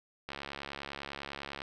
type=click train; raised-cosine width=0.3 ms; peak=-23 dBFS; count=94; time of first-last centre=0.29-1.619 s; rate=70 Hz; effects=none